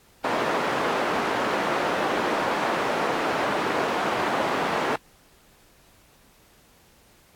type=band-pass noise; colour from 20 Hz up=white; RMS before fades=-25 dBFS; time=0.24-4.96 s; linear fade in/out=5 ms; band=250 to 1100 Hz; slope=12 dB/octave; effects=pink hiss -57 dBFS RMS until 7.35 s + AAC 64 kbps